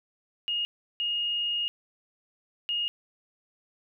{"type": "tone bursts at uneven times", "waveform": "sine", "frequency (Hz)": 2857, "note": "F7", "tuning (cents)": 39, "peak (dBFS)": -26, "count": 3, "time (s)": [[0.48, 0.65], [1, 1.68], [2.69, 2.88]], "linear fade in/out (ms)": 0, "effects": []}